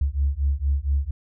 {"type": "beating tone pair", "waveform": "sine", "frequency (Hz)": [68, 72.3], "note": ["C#2", "D2"], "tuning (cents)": [-33, -27], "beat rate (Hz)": 4.3, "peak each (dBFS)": -22, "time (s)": [0.01, 1.11], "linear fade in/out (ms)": 5, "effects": ["tanh soft clip ceiling -13 dBFS"]}